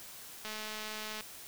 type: click train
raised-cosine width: 0.2 ms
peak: -24 dBFS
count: 164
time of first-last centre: 0.45-1.208 s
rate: 215 Hz
effects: white hiss -49 dBFS RMS until 1.47 s